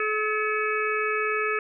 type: harmonic tone with a mistuned harmonic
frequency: 428.8 Hz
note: A4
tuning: 45 cents flat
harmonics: 1 / 3 / 4 / 5 / 6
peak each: -28 / -28 / -30 / -32 / -32 dBFS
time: 0-1.59 s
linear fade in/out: 2 ms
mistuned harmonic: 5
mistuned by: +81 cents
effects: none